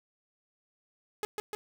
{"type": "tone with echo", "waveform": "sawtooth", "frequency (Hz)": 421.4, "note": "G#4", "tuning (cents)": 25, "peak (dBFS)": -27, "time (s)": [1.23, 1.25], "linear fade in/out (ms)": 0, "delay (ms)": 150, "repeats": 2, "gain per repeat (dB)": -2, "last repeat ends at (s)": 1.55, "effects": ["10-bit"]}